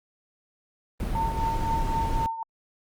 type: noise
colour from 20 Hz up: brown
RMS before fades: -28 dBFS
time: 1-2.26 s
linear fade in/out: 0 ms
type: tone with tremolo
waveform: sine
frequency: 904 Hz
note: A5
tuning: 47 cents sharp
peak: -23 dBFS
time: 1.15-2.43 s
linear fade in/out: 2 ms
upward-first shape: triangle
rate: 3.9 Hz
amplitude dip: 75%
effects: Opus 32 kbps